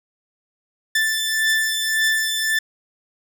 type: beating tone pair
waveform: sawtooth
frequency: 1763 / 1764.8 Hz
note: A6 / A6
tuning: +3 / +5 cents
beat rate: 1.8 Hz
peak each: -16 / -20 dBFS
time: 0.95-2.59 s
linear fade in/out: 5 ms
effects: none